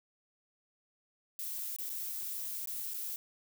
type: noise with dropouts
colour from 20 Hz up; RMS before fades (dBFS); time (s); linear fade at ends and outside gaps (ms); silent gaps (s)
violet; -39; 1.39-3.16; 1; 1.763-1.786 / 1.895-1.899 / 2.658-2.673 / 2.937-2.942
effects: none